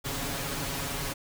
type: noise with comb filter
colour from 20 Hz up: pink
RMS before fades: -33 dBFS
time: 0.04-1.14 s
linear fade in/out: 20 ms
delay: 7.2 ms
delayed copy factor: +0.9
effects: none